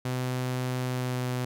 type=tone with pitch glide; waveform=sawtooth; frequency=127 to 125.47 Hz; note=B2 to B2; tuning=+49 to +28 cents; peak=-24 dBFS; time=0.05-1.45 s; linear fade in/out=5 ms; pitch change=-21 cents; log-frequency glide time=0.79-1.34 s; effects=none